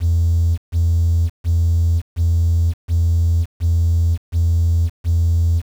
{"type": "tone bursts", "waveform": "triangle", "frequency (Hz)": 84, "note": "E2", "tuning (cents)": 33, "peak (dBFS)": -9, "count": 8, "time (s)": [0, 5.62], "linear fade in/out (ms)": 50, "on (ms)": 580, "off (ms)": 140, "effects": ["tanh soft clip ceiling -9 dBFS", "7-bit"]}